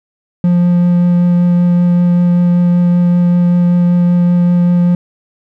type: tone with vibrato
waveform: triangle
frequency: 175.6 Hz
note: F3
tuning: 10 cents sharp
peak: -5 dBFS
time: 0.44-4.95 s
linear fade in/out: 2 ms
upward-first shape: triangle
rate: 5.2 Hz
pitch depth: 9 cents each way
effects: none